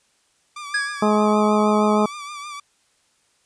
sawtooth tone with vibrato, 1173 Hz, D6, 2 cents flat, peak -28 dBFS, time 0.56-2.6 s, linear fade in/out 5 ms, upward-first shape triangle, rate 6.4 Hz, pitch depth 59 cents each way
square tone with exponential decay, 1661.2 Hz, G#6, in tune, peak -18 dBFS, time 0.74-1.34 s, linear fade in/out 5 ms, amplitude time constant 130 ms
harmonic tone, 211.3 Hz, G#3, 30 cents sharp, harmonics 1 / 2 / 3 / 4 / 5 / 6, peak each -18 / -21 / -23 / -24 / -25 / -26 dBFS, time 1.02-2.06 s, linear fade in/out 5 ms
effects white hiss -63 dBFS RMS until 3.45 s + resampled to 22050 Hz

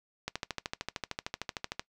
click train, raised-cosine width 0.2 ms, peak -16 dBFS, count 21, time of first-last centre 0.28-1.795 s, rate 13.2 Hz, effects noise-tail reverb RT60 0.1 s tail -20 dB re dry

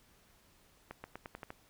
accelerating click train, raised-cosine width 0.5 ms, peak -28 dBFS, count 7, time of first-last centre 0.91-1.504 s, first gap 130 ms, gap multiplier 0.89, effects pink hiss -66 dBFS RMS until 1.69 s

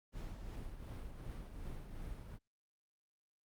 brown noise with tremolo, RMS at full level -44 dBFS, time 0.12-2.39 s, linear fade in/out 50 ms, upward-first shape triangle, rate 2.7 Hz, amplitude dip 50%, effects Opus 48 kbps

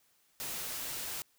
white noise, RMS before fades -39 dBFS, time 0.4-1.22 s, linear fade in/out 0 ms, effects white hiss -70 dBFS RMS until 1.38 s

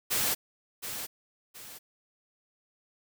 white noise with echo, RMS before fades -28 dBFS, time 0.1-0.35 s, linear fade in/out 20 ms, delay 720 ms, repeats 2, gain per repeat -9 dB, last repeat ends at 1.79 s, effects none

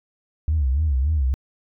sine tone with vibrato, 71.4 Hz, D2, 48 cents flat, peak -16 dBFS, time 0.48-1.34 s, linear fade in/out 0 ms, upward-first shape sine, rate 3.5 Hz, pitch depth 190 cents each way, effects tanh soft clip ceiling -13 dBFS

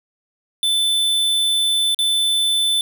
square tone with dropouts, 3520 Hz, A7, in tune, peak -16 dBFS, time 0.63-2.81 s, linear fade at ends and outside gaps 1 ms, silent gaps 1.946-1.989 s, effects none

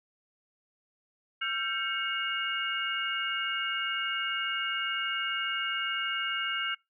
sine tone cluster, 1356 / 1570 / 2202 / 2843 Hz, E6 / G6 / C#7 / F7, +49 / +2 / -12 / +30 cents, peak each -35 / -35 / -36 / -33 dBFS, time 1.41-6.75 s, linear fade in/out 10 ms, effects noise-tail reverb RT60 0.2 s tail -23 dB re dry

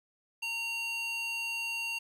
square tone with high-pass filter, 920 Hz, A#5, 23 cents flat, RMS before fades -35 dBFS, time 0.42-1.99 s, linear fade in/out 10 ms, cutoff 2300 Hz, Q 4.8, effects low-pass 12000 Hz 12 dB/octave + 11-bit

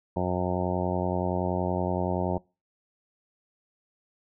harmonic tone, 90.6 Hz, F#2, 36 cents flat, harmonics 1 / 2 / 3 / 4 / 5 / 6 / 7 / 8 / 9 / 10, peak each -32 / -30 / -36 / -33 / -38 / -34 / -34 / -37 / -37 / -36 dBFS, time 0.16-2.38 s, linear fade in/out 5 ms, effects noise-tail reverb RT60 0.3 s tail -25 dB re dry

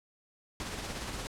pink noise with tremolo, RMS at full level -37 dBFS, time 0.6-1.27 s, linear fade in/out 0 ms, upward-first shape sine, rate 17 Hz, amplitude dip 35%, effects low-pass 9000 Hz 12 dB/octave

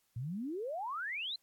sine exponential sweep, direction up, 110 to 4200 Hz, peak -36 dBFS, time 0.16-1.36 s, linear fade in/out 5 ms, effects white hiss -75 dBFS RMS until 1.42 s + AAC 64 kbps

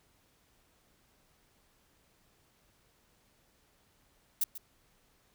violet noise with echo, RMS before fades -28 dBFS, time 4.41-4.44 s, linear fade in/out 5 ms, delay 140 ms, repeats 1, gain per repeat -14 dB, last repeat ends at 4.58 s, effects pink hiss -69 dBFS RMS until 5.34 s

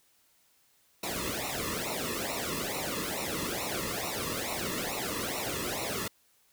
pink noise with flanger, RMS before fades -34 dBFS, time 1.03-6.08 s, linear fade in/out 5 ms, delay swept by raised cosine 0.61 to 1.34 ms, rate 2.3 Hz, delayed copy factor -0.95, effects white hiss -67 dBFS RMS until 6.52 s

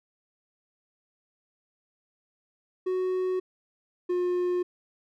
triangle tone pair in turn, 370 / 357.6 Hz, F#4 / F4, 0 / +41 cents, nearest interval minor second, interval 59 cents, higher first, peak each -23 / -22 dBFS, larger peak second, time 2.86-3.4 / 4.09-4.63 s, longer neither, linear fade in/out 10 ms, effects none

